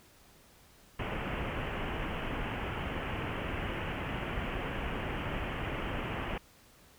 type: low-pass noise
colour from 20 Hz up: pink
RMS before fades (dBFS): -36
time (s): 0.99-6.38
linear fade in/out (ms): 5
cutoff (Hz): 3100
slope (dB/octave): 96
effects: pink hiss -60 dBFS RMS until 6.98 s